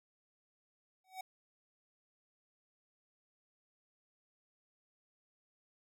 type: tone with exponential growth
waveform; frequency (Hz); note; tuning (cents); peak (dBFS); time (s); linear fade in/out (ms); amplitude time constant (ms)
square; 753; F#5; +30; -39; 1.04-1.21; 5; 36
effects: none